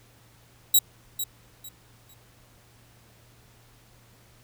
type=tone with echo; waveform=5% pulse; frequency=3861 Hz; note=B7; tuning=40 cents flat; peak=-7 dBFS; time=0.74-0.79 s; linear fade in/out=5 ms; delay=450 ms; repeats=3; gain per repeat=-12 dB; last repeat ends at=2.14 s; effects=added 117 Hz sine -58 dBFS peak until 4.43 s + pink hiss -58 dBFS RMS until 4.43 s